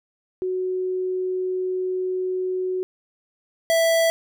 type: tone pair in turn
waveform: sine / square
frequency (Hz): 370 / 659.6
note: F#4 / E5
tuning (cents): 0 / +1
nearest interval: minor seventh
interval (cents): 1001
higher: second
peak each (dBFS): -22 / -17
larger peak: second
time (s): 0.42-2.83 / 3.7-4.1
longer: first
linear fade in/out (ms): 0
effects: none